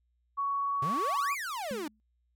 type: tone with pitch glide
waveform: sine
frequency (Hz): 1118 to 1131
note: C#6 to C#6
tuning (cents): +14 to +34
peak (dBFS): -28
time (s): 0.37-1.35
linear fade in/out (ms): 20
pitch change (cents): +20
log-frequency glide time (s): 0.55-1.19
type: exponential two-way sweep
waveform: 45% pulse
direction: up then down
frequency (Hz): 125.2 to 2500 to 281.1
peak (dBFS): -34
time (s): 0.82-1.88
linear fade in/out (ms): 5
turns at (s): 1.33
type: tone with exponential decay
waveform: sine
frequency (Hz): 214.9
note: A3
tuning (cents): -41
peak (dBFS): -33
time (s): 1.71-2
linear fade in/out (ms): 0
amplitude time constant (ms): 63
effects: added 60 Hz sine -70 dBFS peak until 2.35 s